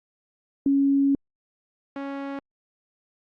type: tone pair in turn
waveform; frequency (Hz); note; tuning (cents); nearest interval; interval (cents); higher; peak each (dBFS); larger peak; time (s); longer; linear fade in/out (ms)
sine / sawtooth; 277.2 / 277.2; C#4 / C#4; 0 / 0; unison; 0; neither; -17 / -26; first; 0.66-1.15 / 1.96-2.39; first; 2
effects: low-pass 2000 Hz 12 dB/octave + Opus 32 kbps